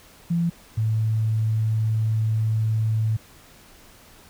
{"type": "tone pair in turn", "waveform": "sine", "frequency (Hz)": [170, 110.15], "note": ["F3", "A2"], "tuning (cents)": [-46, 2], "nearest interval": "minor sixth", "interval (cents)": 752, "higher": "first", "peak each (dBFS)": [-19, -19], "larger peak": "neither", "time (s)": [[0.3, 0.5], [0.77, 3.17]], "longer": "second", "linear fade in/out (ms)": 10, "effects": ["pink hiss -50 dBFS RMS until 4.29 s"]}